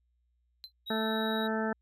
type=tone with exponential decay; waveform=triangle; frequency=4084 Hz; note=C8; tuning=43 cents flat; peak=-36 dBFS; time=0.64-0.72 s; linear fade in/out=0 ms; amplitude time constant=17 ms
type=tone; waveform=triangle; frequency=3830 Hz; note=A#7; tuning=46 cents sharp; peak=-36 dBFS; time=0.86-1.48 s; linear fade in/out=20 ms
type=harmonic tone; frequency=220 Hz; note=A3; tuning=in tune; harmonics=1 / 2 / 3 / 4 / 6 / 7 / 8; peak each=-32 / -35 / -37 / -38 / -40 / -40 / -41 dBFS; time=0.9-1.73 s; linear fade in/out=5 ms
effects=added 60 Hz sine -70 dBFS peak until 1.81 s